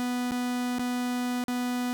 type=tone with dropouts; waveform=45% pulse; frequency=246.9 Hz; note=B3; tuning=in tune; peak=-27 dBFS; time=0-1.93 s; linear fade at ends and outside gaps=0 ms; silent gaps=0.31-0.318 / 0.785-0.794 / 1.439-1.482 s; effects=none